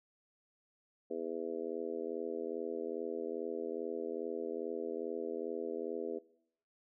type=harmonic tone; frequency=82.41 Hz; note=E2; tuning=in tune; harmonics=3 / 4 / 5 / 6 / 7 / 8; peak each=-46 / -44 / -40 / -41 / -53 / -49 dBFS; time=1.1-6.19 s; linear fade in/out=10 ms; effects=noise-tail reverb RT60 0.7 s tail -21 dB re dry